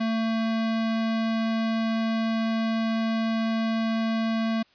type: tone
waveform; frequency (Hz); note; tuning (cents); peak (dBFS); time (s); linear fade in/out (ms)
square; 224.5; A3; +35; -24; 0-4.63; 10
effects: white hiss -61 dBFS RMS until 4.74 s + resampled to 11025 Hz